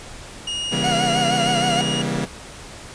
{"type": "tone", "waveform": "40% pulse", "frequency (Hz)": 2864, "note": "F7", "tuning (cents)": 43, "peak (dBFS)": -23, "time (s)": [0.47, 2.02], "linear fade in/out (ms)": 5}
{"type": "chord", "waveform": "sawtooth", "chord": "C# diminished seventh", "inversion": "none", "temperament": "just", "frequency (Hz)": [138.59, 166.31, 199.57, 239.5], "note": ["C#3", "E3", "G3", "Bb3"], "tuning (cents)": [0, 16, 31, 47], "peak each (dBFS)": -23, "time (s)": [0.71, 2.26], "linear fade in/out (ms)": 20}
{"type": "tone with vibrato", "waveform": "40% pulse", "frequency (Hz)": 710, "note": "F5", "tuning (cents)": 28, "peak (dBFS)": -19, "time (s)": [0.84, 1.81], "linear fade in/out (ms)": 0, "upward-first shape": "sine", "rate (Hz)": 6.4, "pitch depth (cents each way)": 71}
{"effects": ["pink hiss -38 dBFS RMS until 2.94 s", "resampled to 22050 Hz"]}